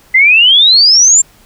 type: exponential sweep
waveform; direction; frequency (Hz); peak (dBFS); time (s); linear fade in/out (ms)
sine; up; 2015 to 7459; -3; 0.14-1.22; 10
effects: pink hiss -45 dBFS RMS until 1.45 s